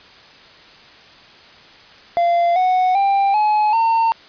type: tone with pitch steps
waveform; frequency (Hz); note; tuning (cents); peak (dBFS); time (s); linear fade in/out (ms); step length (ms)
triangle; 689 / 738.5 / 791.5 / 848.3 / 909.1; F5 / F#5 / G5 / G#5 / A#5; -24 / -3 / +17 / +36 / -44; -11; 2.17-4.12; 0; 390
effects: white hiss -44 dBFS RMS until 4.28 s + resampled to 11025 Hz